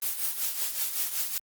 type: noise with tremolo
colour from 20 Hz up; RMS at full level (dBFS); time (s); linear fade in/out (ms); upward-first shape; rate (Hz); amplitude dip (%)
blue; -27; 0.02-1.38; 2; triangle; 5.3; 70
effects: Opus 32 kbps